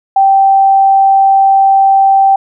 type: tone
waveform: sine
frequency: 780 Hz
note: G5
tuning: 9 cents flat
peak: -4 dBFS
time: 0.16-2.36 s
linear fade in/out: 5 ms
effects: none